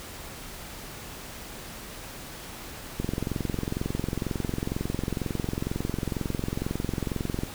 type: click train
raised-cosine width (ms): 3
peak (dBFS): -15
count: 99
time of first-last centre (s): 3-7.434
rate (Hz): 22.1
effects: pink hiss -41 dBFS RMS until 7.54 s